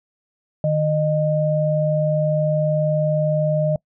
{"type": "tone pair together", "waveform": "sine", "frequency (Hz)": [153.27, 614], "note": ["D#3", "D#5"], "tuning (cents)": [-26, -23], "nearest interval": "2 octaves", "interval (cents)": 2403, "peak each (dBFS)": -19, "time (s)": [0.64, 3.76], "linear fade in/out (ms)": 2, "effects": ["noise-tail reverb RT60 0.1 s tail -25 dB re dry"]}